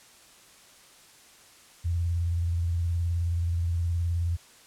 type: tone with vibrato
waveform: sine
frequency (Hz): 85.3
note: F2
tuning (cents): -40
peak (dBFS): -24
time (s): 1.84-4.37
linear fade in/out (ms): 20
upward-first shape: triangle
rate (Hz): 19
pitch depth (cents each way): 69
effects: white hiss -54 dBFS RMS until 4.66 s + low-pass 10000 Hz 12 dB/octave